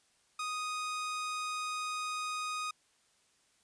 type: tone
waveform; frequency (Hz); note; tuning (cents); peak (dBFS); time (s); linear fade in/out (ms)
sawtooth; 1244.5; D#6; 0; -31; 0.39-2.71; 5
effects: white hiss -70 dBFS RMS until 3.63 s + resampled to 22050 Hz